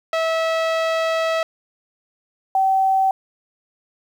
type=tone pair in turn; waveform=sawtooth / sine; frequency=650 / 768.1 Hz; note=E5 / G5; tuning=-24 / -35 cents; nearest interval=minor third; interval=289 cents; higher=second; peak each=-14 dBFS; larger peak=neither; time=0.13-1.43 / 2.55-3.11 s; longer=first; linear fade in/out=2 ms; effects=low-pass 4000 Hz 12 dB/octave + 8-bit